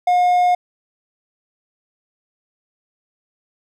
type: tone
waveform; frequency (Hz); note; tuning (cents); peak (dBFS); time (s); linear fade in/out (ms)
triangle; 717; F5; +45; -10; 0.07-0.55; 5
effects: none